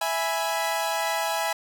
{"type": "chord", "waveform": "sawtooth", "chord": "E major", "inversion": "none", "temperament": "equal", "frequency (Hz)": [659.3, 830.6, 987.8], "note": ["E5", "G#5", "B5"], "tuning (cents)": [0, 0, 0], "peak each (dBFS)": [-25, -24, -27], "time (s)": [0.01, 1.53], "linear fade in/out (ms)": 5, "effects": []}